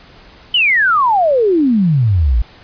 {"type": "exponential sweep", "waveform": "sine", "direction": "down", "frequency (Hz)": [3088, 52], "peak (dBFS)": -9, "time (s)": [0.54, 2.42], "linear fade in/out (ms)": 5, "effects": ["pink hiss -42 dBFS RMS until 2.63 s", "resampled to 11025 Hz"]}